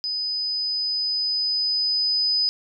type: tone with level ramp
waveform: sine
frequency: 5000 Hz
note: D#8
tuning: 8 cents sharp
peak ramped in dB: -24 to -18 dBFS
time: 0.04-2.49 s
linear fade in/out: 0 ms
effects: none